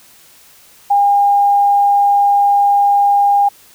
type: tone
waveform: sine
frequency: 808 Hz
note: G#5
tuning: 48 cents flat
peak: -8 dBFS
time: 0.9-3.49 s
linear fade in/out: 10 ms
effects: white hiss -45 dBFS RMS until 3.74 s